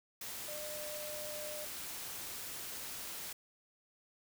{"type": "tone in noise", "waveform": "sine", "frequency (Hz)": 602, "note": "D5", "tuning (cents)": 43, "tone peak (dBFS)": -44, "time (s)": [0.48, 1.65], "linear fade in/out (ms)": 5, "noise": "white", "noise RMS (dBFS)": -44, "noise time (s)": [0.21, 3.33], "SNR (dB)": -3, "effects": []}